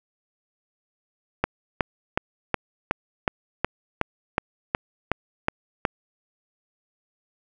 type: click train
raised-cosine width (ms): 0.5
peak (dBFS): -5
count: 13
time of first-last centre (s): 1.44-5.852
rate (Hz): 2.72
effects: none